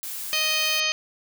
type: noise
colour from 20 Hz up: blue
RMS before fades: -33 dBFS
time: 0.03-0.8 s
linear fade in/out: 0 ms
type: harmonic tone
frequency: 623 Hz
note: D#5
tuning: 2 cents sharp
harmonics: 1 / 2 / 3 / 4 / 5 / 6 / 7 / 8 / 10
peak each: -36 / -35 / -33 / -26 / -27 / -36 / -29 / -32 / -32 dBFS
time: 0.33-0.92 s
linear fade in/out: 0 ms
effects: none